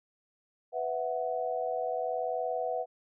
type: chord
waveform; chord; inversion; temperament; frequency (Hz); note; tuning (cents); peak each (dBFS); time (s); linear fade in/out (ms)
sine; B suspended fourth; none; equal with one note detuned; 497 / 659.3 / 740; B4 / E5 / F#5; +11 / 0 / 0; -34; 0.72-2.86; 50
effects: none